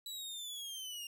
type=linear sweep; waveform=sawtooth; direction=down; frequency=3951 to 2794 Hz; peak=-39 dBFS; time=0.06-1.07 s; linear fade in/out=2 ms; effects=none